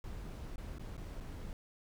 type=noise with dropouts; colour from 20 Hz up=brown; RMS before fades=-44 dBFS; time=0.04-1.53 s; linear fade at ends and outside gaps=1 ms; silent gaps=0.559-0.58 / 0.784-0.795 / 0.968-0.978 / 1.202-1.207 s; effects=none